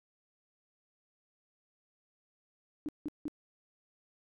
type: tone bursts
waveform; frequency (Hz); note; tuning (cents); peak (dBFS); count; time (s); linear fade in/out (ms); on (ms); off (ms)
sine; 300; D4; +37; -33; 3; 2.86-3.281; 0; 27; 170
effects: none